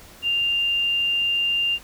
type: tone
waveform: sine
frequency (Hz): 2794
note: F7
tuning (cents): 0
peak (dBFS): -19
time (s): 0.22-1.79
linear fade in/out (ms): 50
effects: pink hiss -46 dBFS RMS until 1.83 s